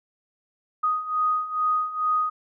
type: beating tone pair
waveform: sine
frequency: 1244.5 / 1246.8 Hz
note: D#6 / D#6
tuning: 0 / +3 cents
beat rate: 2.3 Hz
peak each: -27 / -23 dBFS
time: 0.83-2.3 s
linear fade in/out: 10 ms
effects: none